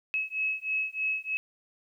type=beating tone pair; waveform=sine; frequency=2573 / 2576.2 Hz; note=E7 / E7; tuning=-43 / -40 cents; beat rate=3.2 Hz; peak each=-31 dBFS; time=0.14-1.37 s; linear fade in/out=0 ms; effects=11-bit